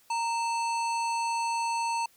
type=harmonic tone with a mistuned harmonic; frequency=880 Hz; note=A5; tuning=in tune; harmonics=1 / 3 / 5 / 7 / 9 / 10; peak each=-27 / -37 / -41 / -44 / -46 / -47 dBFS; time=0.1-2.06 s; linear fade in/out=5 ms; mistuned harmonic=1; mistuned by=+88 cents; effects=white hiss -62 dBFS RMS until 2.16 s